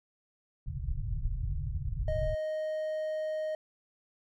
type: low-pass noise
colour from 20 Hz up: pink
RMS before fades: -33 dBFS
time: 0.66-2.35 s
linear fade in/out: 10 ms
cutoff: 150 Hz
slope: 96 dB/octave
type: tone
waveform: triangle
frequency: 622.3 Hz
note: D#5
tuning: in tune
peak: -29 dBFS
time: 2.08-3.55 s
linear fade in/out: 2 ms
effects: none